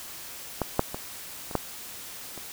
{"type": "clicks", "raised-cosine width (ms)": 1, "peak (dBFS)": [-11, -6, -18, -23, -9, -26], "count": 6, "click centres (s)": [0.617, 0.794, 0.945, 1.512, 1.553, 2.377], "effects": ["white hiss -41 dBFS RMS until 2.52 s"]}